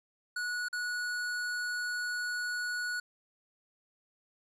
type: tone with dropouts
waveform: square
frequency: 1464 Hz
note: F#6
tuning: 19 cents flat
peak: -33 dBFS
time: 0.36-3 s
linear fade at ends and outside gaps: 5 ms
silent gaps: 0.685-0.728 s
effects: low-pass 10000 Hz 12 dB/octave + 12-bit